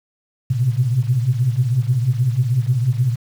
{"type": "tone cluster", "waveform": "sine", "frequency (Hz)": [115.5, 125.5, 131.8], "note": ["A#2", "B2", "C3"], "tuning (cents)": [-16, 28, 13], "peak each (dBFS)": -19, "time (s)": [0.5, 3.16], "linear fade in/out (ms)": 10, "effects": ["tanh soft clip ceiling -5 dBFS", "7-bit"]}